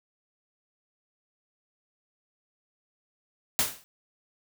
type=noise with exponential decay; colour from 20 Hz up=white; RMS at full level=-21 dBFS; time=3.59-3.84 s; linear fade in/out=0 ms; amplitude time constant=54 ms; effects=none